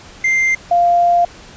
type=tone pair in turn; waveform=triangle / sine; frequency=2093 / 696.4 Hz; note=C7 / F5; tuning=0 / -5 cents; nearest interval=octave + perfect fifth; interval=1905 cents; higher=first; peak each=-10 / -9 dBFS; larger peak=second; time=0.24-0.55 / 0.71-1.25 s; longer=second; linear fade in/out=5 ms; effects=pink hiss -39 dBFS RMS until 1.56 s + resampled to 16000 Hz

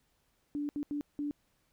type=tone bursts at uneven times; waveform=sine; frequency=291.4 Hz; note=D4; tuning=13 cents flat; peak=-32 dBFS; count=4; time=0.55-0.69 / 0.76-0.83 / 0.91-1.01 / 1.19-1.31 s; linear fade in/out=0 ms; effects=pink hiss -74 dBFS RMS until 1.72 s

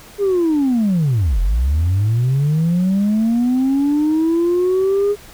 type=linear two-way sweep; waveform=sine; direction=down then up; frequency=414.3 to 41.2 to 414.3 Hz; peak=-11 dBFS; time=0.18-5.16 s; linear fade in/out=50 ms; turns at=1.4 s; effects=tanh soft clip ceiling -11 dBFS + pink hiss -41 dBFS RMS until 5.33 s

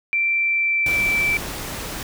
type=tone with pitch glide; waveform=sine; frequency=2349 to 2329 Hz; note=D7 to D7; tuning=0 to -15 cents; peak=-17 dBFS; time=0.13-1.37 s; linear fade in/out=0 ms; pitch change=-15 cents; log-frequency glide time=0.29-1.18 s
type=noise; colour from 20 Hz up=pink; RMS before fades=-30 dBFS; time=0.86-2.03 s; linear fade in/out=2 ms
effects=none

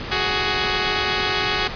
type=tone pair together; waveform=5% pulse; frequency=371.9 / 417.4 Hz; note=F#4 / G#4; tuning=+9 / +9 cents; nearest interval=major second; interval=200 cents; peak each=-11 dBFS; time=0.11-1.68 s; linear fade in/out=10 ms; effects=pink hiss -30 dBFS RMS until 1.75 s + resampled to 11025 Hz

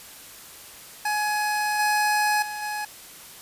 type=tone with level steps; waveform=25% pulse; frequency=841 Hz; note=G#5; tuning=22 cents sharp; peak=-19 / -16 / -27 / -24 dBFS; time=1.05-2.85 s; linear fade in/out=5 ms; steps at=1.79 / 2.42 / 2.62 s; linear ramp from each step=5 ms; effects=white hiss -44 dBFS RMS until 3.41 s + resampled to 32000 Hz

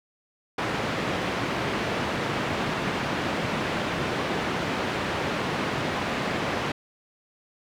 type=band-pass noise; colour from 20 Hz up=pink; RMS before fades=-28 dBFS; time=0.58-6.72 s; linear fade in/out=5 ms; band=140 to 2800 Hz; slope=12 dB/octave; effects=none

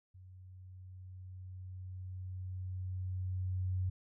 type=tone with level ramp; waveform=sine; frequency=92.5 Hz; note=F#2; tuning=in tune; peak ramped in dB=-52 to -31 dBFS; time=0.14-3.9 s; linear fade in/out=10 ms; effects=none

